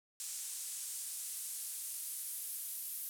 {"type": "noise with band-pass filter sweep", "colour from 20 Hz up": "white", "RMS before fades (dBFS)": -43, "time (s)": [0.2, 3.09], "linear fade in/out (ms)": 0, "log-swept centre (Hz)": [8000, 12000], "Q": 1.5, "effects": []}